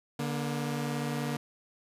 sawtooth tone pair together, 146.25 / 237.7 Hz, D3 / A#3, -7 / +34 cents, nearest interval minor sixth, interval 841 cents, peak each -29 / -30 dBFS, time 0.19-1.37 s, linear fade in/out 5 ms, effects resampled to 32000 Hz + 11-bit

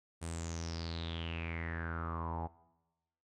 sawtooth tone with low-pass filter sweep, 83 Hz, E2, 12 cents sharp, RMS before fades -40 dBFS, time 0.21-2.48 s, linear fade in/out 20 ms, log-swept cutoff 9100 to 800 Hz, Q 8.3, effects noise-tail reverb RT60 1.0 s tail -20 dB re dry

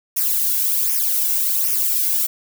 violet noise with flanger, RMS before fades -19 dBFS, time 0.16-2.27 s, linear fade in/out 10 ms, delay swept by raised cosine 0.24 to 1.64 ms, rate 1.3 Hz, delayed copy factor -0.75, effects none

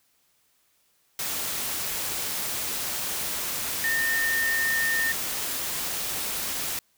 sine tone in noise, 1821 Hz, A#6, 41 cents flat, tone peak -23 dBFS, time 3.84-5.12 s, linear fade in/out 2 ms, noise white, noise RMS -30 dBFS, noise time 1.19-6.79 s, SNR +4 dB, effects white hiss -67 dBFS RMS until 6.97 s

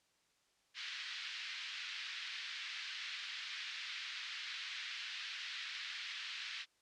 white band-pass noise, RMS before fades -45 dBFS, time 0.74-6.66 s, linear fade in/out 50 ms, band 1600 to 4200 Hz, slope 24 dB/octave, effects white hiss -75 dBFS RMS until 6.81 s + low-pass 7000 Hz 12 dB/octave

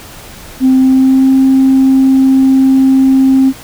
sine tone with pitch glide, 260.9 to 265.6 Hz, C4 to C4, -5 to +26 cents, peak -3 dBFS, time 0.6-3.53 s, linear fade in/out 50 ms, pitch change +31 cents, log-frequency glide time 0.75-1.32 s, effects tanh soft clip ceiling -1 dBFS + pink hiss -32 dBFS RMS until 3.63 s

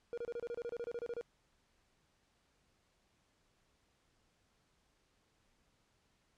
triangle tone bursts, 474.4 Hz, A#4, 30 cents sharp, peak -36 dBFS, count 15, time 0.13-1.211 s, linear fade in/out 0 ms, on 45 ms, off 29 ms, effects pink hiss -75 dBFS RMS until 6.37 s + low-pass 8000 Hz 12 dB/octave

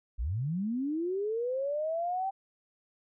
sine linear sweep, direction up, 46.25 to 784 Hz, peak -29 dBFS, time 0.18-2.31 s, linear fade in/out 20 ms, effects none

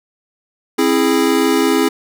square chord, C augmented, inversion none, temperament equal with one note detuned, 266.7 / 329.6 / 415.3 Hz, C4 / E4 / G#4, +33 / 0 / 0 cents, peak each -17 dBFS, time 0.78-1.89 s, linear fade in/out 10 ms, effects none

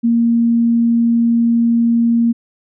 sine tone, 233.1 Hz, A#3, in tune, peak -10 dBFS, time 0.03-2.33 s, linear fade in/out 20 ms, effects none

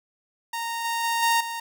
sawtooth tone with level steps, 926 Hz, A#5, 12 cents flat, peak -24 / -21 / -19 / -15 / -26 dBFS, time 0.53-1.6 s, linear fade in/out 5 ms, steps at 0.84 / 1.03 / 1.22 / 1.4 s, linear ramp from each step 10 ms, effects none

